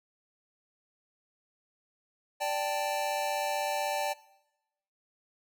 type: chord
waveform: square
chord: D suspended fourth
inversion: none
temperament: equal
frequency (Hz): 587.3 / 784 / 880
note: D5 / G5 / A5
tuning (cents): 0 / 0 / 0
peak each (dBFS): -34 / -34 / -35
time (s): 2.4-4.14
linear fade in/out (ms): 20
effects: noise-tail reverb RT60 0.9 s tail -20 dB re dry